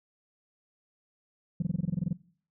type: tone bursts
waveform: sine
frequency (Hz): 170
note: F3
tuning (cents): -46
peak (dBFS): -23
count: 12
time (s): 1.6-2.13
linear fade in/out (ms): 5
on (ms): 24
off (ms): 22
effects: noise-tail reverb RT60 0.5 s tail -21 dB re dry + tanh soft clip ceiling -22 dBFS